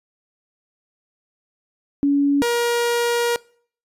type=tone pair in turn; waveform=sine / sawtooth; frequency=283.1 / 474.6 Hz; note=C#4 / A#4; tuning=+37 / +31 cents; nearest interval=major sixth; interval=894 cents; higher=second; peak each=-14 dBFS; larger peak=neither; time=2.03-2.42 / 2.42-3.36 s; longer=second; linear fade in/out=0 ms; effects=noise-tail reverb RT60 0.5 s tail -23 dB re dry + resampled to 32000 Hz